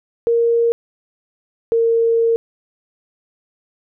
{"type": "tone pair in turn", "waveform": "sine", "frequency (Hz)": [466.2, 459.3], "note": ["A#4", "A#4"], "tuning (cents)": [0, -26], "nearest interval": "unison", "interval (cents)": 26, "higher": "first", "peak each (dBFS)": [-12, -12], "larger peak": "neither", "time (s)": [[0.27, 0.72], [1.72, 2.36]], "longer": "second", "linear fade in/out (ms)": 0, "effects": []}